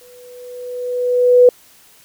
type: tone with exponential growth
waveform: sine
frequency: 493.9 Hz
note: B4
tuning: in tune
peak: -3 dBFS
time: 0.01-1.49 s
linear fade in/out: 2 ms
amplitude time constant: 320 ms
effects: white hiss -48 dBFS RMS until 2.04 s